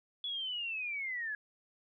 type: linear sweep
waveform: sine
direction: down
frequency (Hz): 3420 to 1661.2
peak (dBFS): -35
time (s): 0.24-1.35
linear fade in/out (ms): 2
effects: none